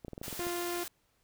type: clicks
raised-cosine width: 2 ms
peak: -28 dBFS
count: 9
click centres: 0.048 / 0.082 / 0.133 / 0.179 / 0.215 / 0.281 / 0.328 / 0.394 / 0.468 s
type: noise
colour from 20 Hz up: white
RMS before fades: -42 dBFS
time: 0.23-0.88 s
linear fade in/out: 2 ms
type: tone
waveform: sawtooth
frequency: 349.2 Hz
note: F4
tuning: in tune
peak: -30 dBFS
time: 0.39-0.84 s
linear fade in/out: 10 ms
effects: pink hiss -73 dBFS RMS until 1.23 s